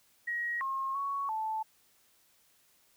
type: tone with pitch steps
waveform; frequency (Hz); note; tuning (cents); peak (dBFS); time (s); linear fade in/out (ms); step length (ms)
sine; 1896 / 1075 / 1114 / 876; A#6 / C6 / C#6 / A5; +29 / +47 / +8 / -8; -31; 0.27-1.63; 10; 340
effects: white hiss -67 dBFS RMS until 2.96 s